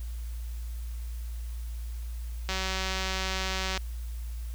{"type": "click train", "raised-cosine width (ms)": 0.2, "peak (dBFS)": -14, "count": 244, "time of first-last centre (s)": [2.49, 3.776], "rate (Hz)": 189, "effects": ["added 58 Hz sine -33 dBFS peak until 4.54 s", "white hiss -54 dBFS RMS until 4.54 s"]}